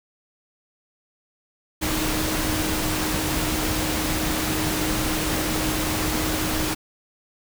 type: tone in noise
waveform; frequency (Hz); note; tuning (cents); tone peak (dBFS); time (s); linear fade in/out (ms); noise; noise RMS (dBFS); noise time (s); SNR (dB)
sine; 311.1; D#4; 0; -28; 1.81-6.75; 20; pink; -25; 1.81-6.75; -6
effects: none